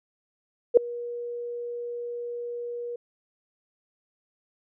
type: tone with ADSR envelope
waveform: sine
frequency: 478.5 Hz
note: A#4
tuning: 45 cents sharp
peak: -8 dBFS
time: 0.74-2.96 s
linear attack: 31 ms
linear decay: 3 ms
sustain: -23 dB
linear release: 5 ms
effects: none